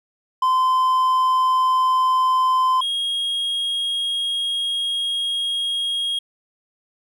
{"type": "tone pair in turn", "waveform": "triangle", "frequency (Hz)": [1030, 3270], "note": ["C6", "G#7"], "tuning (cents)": [-28, -28], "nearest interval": "octave + minor sixth", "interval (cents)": 2000, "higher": "second", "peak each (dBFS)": [-13, -19], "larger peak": "first", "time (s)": [[0.42, 2.81], [2.81, 6.19]], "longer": "second", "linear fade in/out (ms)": 5, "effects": []}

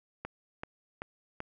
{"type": "click train", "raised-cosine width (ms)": 0.5, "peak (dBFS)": -22, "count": 4, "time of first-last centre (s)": [0.25, 1.404], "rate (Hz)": 2.6, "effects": []}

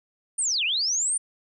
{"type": "linear two-way sweep", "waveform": "sine", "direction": "down then up", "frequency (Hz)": [9240, 2349, 9240], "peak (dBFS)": -22, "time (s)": [0.38, 1.18], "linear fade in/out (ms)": 10, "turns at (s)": 0.64, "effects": []}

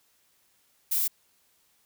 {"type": "noise", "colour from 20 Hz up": "violet", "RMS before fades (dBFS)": -26, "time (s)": [0.91, 1.08], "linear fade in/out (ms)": 10, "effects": ["white hiss -67 dBFS RMS until 1.85 s"]}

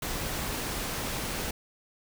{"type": "noise", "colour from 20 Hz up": "pink", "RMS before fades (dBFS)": -33, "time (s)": [0.02, 1.51], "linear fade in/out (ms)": 5, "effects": []}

